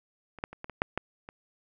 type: clicks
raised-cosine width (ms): 0.5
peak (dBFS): -30 / -15 / -29 / -23 / -25 / -9 / -14 / -27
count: 8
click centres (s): 0.387 / 0.439 / 0.53 / 0.644 / 0.697 / 0.819 / 0.976 / 1.289
effects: none